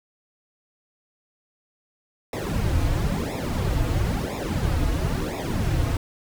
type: noise with flanger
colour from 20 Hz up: brown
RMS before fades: -24 dBFS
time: 2.33-5.97 s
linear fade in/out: 2 ms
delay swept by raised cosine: 0.65 to 5.25 ms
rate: 0.99 Hz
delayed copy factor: -1
effects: none